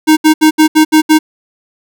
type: tone bursts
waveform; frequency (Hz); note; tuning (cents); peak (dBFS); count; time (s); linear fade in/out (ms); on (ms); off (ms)
square; 311.1; D#4; 0; -4; 7; 0.07-1.19; 20; 100; 70
effects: none